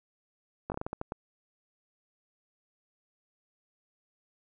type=slowing click train; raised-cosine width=1 ms; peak=-20 dBFS; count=9; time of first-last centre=0.7-1.121 s; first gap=19 ms; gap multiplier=1.28; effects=none